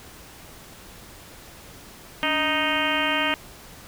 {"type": "harmonic tone with a mistuned harmonic", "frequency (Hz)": 311.1, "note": "D#4", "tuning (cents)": 0, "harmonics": [1, 2, 3, 4, 5, 6, 7, 8, 9, 10], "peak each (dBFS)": [-30, -30, -30, -30, -30, -30, -30, -30, -30, -30], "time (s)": [2.23, 3.34], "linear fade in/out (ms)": 0, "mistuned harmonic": 1, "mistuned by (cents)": -130, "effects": ["pink hiss -45 dBFS RMS until 3.87 s"]}